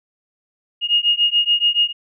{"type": "beating tone pair", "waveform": "sine", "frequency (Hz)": [2853, 2860], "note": ["F7", "F7"], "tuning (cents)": [36, 41], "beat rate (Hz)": 7, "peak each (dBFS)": -17, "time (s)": [0.81, 1.93], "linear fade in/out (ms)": 50, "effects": []}